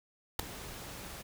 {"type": "noise with ADSR envelope", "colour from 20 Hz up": "pink", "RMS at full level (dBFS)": -27, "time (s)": [0.39, 1.23], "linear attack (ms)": 5, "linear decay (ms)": 4, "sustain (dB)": -18, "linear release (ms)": 24, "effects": []}